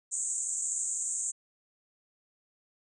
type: band-pass noise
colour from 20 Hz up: white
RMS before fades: -33 dBFS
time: 0.11-1.32 s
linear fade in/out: 20 ms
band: 6700 to 8400 Hz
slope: 96 dB/octave
effects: none